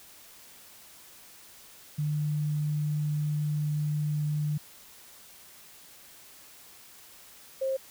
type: tone pair in turn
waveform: sine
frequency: 149.7 / 532.4 Hz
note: D3 / C5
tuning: +33 / +30 cents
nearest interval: octave + minor seventh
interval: 2197 cents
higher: second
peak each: -26 dBFS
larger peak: neither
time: 1.98-4.58 / 7.61-7.77 s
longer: first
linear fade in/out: 10 ms
effects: white hiss -52 dBFS RMS until 7.9 s